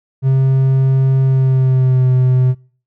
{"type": "tone with pitch glide", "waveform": "triangle", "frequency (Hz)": [133.2, 127.85], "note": ["C3", "C3"], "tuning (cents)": [31, -40], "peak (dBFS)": -7, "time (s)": [0.22, 2.55], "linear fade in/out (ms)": 50, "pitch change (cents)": -71, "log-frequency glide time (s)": [1.23, 2.11], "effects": ["noise-tail reverb RT60 0.5 s tail -26 dB re dry"]}